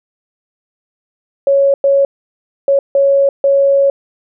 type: tone bursts at uneven times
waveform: sine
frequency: 554.4 Hz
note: C#5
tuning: in tune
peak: -7 dBFS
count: 5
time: 1.47-1.74 / 1.84-2.05 / 2.68-2.79 / 2.95-3.29 / 3.44-3.9 s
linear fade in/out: 2 ms
effects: none